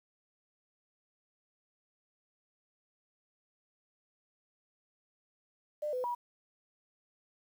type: tone with pitch steps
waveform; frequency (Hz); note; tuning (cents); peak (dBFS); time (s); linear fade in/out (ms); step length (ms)
sine; 599 / 504 / 965; D5 / B4 / B5; +34 / +35 / -40; -32; 5.82-6.15; 10; 110
effects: 10-bit